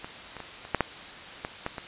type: clicks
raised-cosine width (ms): 0.5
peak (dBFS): -22 / -24 / -23 / -27 / -8 / -7 / -16 / -14 / -19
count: 9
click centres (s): 0.045 / 0.367 / 0.403 / 0.651 / 0.747 / 0.807 / 1.449 / 1.664 / 1.782
effects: white hiss -42 dBFS RMS until 1.87 s + resampled to 8000 Hz